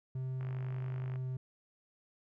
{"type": "tone with pitch glide", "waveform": "triangle", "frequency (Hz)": [130, 129.03], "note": ["C3", "C3"], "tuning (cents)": [-11, -24], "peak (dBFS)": -33, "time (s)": [0.15, 1.37], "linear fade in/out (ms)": 5, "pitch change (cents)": -13, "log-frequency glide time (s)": [0.34, 0.78]}
{"type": "click train", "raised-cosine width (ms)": 0.5, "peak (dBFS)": -36, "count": 39, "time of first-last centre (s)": [0.41, 1.158], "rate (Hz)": 50.8}
{"effects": []}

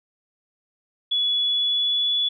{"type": "tone with pitch glide", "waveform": "sine", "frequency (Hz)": [3401, 3423], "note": ["G#7", "A7"], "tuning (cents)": [40, -48], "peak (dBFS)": -19, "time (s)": [1.11, 2.29], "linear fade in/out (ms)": 10, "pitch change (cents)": 12, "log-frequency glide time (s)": [1.32, 2.14], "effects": []}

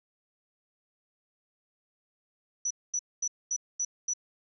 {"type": "tone bursts", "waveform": "sine", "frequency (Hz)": 5920, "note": "F#8", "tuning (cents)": 0, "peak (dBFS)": -27, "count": 6, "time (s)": [2.65, 4.136], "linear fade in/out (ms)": 5, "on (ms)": 56, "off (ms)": 230, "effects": []}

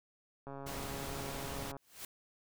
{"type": "click train", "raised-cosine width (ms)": 1, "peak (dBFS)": -32, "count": 180, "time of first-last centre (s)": [0.47, 1.767], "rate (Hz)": 138}
{"type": "noise", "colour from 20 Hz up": "pink", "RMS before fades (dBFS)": -43, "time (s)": [0.66, 1.72], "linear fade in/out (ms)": 10}
{"type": "noise with exponential growth", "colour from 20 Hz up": "white", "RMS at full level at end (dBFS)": -42, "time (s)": [1.77, 2.05], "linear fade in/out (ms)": 2, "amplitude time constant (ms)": 59}
{"effects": []}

